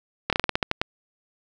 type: slowing click train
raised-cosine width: 0.3 ms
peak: -5 dBFS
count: 10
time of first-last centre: 0.3-0.815 s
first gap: 27 ms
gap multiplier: 1.18
effects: none